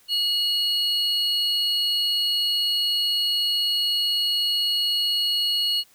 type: tone pair together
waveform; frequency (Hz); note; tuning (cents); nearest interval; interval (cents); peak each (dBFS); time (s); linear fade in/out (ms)
triangle; 2900 / 4338; F#7 / C#8; -35 / -38; perfect fifth; 697; -22; 0.08-5.84; 50
effects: white hiss -57 dBFS RMS until 5.94 s